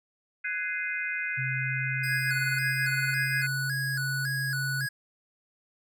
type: chord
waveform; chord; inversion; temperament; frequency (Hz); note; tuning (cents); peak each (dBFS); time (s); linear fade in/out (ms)
sine; Ab dominant seventh; third; just; 1495.1 / 1661.2 / 2077 / 2492; Gb6 / Ab6 / C7 / Eb7; +18 / 0 / -13 / +2; -34 / -36 / -33 / -35; 0.44-3.47; 10
type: tone with pitch glide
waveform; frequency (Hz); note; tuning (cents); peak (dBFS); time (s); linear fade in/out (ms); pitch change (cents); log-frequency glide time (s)
sine; 130.81 to 134.88; C3 to C#3; 0 to -47; -31; 1.37-4.87; 20; +53; 1.57-3.57
type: tone with vibrato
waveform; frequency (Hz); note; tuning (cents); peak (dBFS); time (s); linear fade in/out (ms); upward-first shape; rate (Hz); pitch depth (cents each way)
square; 1563; G6; -6; -30; 2.03-4.89; 10; square; 1.8; 99
effects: none